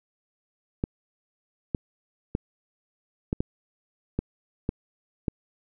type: clicks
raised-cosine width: 3 ms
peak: -12 dBFS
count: 8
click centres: 0.839 / 1.748 / 2.351 / 3.329 / 3.405 / 4.19 / 4.691 / 5.282 s
effects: none